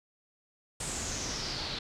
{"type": "noise with low-pass filter sweep", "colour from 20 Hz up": "pink", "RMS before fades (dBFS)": -36, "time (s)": [0.8, 1.79], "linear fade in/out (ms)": 5, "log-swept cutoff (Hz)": [8400, 4000], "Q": 5, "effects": []}